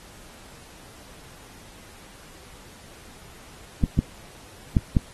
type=clicks; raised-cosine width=5 ms; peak=-4 dBFS; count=4; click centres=3.838 / 3.99 / 4.768 / 4.968 s; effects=pink hiss -48 dBFS RMS until 5.13 s + AAC 32 kbps